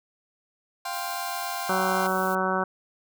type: chord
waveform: sawtooth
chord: F suspended second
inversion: none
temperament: just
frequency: 698.5 / 785.8 / 1047.7 Hz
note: F5 / G5 / C6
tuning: 0 / +4 / +2 cents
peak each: -30 dBFS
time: 0.85-2.07 s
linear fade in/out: 5 ms
type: noise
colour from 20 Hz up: blue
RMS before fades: -40 dBFS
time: 0.93-2.35 s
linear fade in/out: 2 ms
type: harmonic tone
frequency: 187.8 Hz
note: F#3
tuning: 26 cents sharp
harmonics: 1 / 2 / 3 / 4 / 5 / 6 / 7 / 8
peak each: -31 / -31 / -31 / -31 / -31 / -31 / -31 / -31 dBFS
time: 1.69-2.64 s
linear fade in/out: 5 ms
effects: none